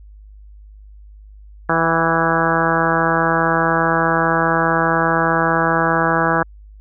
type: harmonic tone with a mistuned harmonic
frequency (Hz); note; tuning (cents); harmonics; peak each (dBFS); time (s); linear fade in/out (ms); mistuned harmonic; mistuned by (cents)
164.81; E3; 0; 1 / 2 / 3 / 4 / 5 / 6 / 7 / 8 / 9 / 10; -23 / -23 / -23 / -23 / -23 / -23 / -23 / -23 / -23 / -23; 1.69-6.43; 5; 5; -17
effects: added 51 Hz sine -38 dBFS peak until 6.8 s